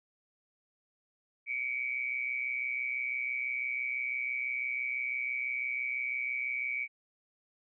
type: tone with amplitude modulation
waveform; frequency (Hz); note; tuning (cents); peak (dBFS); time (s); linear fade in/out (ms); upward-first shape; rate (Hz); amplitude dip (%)
sine; 2279; C#7; +47; -28; 1.46-6.88; 50; sine; 126; 75
effects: none